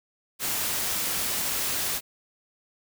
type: noise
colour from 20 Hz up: white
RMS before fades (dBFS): -28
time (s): 0.39-2.01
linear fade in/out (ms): 50
effects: none